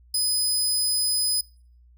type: tone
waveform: 20% pulse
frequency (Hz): 5010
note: D#8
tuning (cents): +11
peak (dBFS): -16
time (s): 0.14-1.41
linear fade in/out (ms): 5
effects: noise-tail reverb RT60 0.5 s tail -24 dB re dry + added 60 Hz sine -51 dBFS peak until 1.97 s